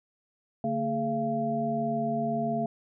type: tone cluster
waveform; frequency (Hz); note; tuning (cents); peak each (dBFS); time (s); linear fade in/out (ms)
sine; 145.3 / 226.8 / 419.5 / 684; D3 / A#3 / G#4 / F5; -18 / -47 / +17 / -36; -36 / -30 / -36 / -29; 0.64-2.66; 2
effects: none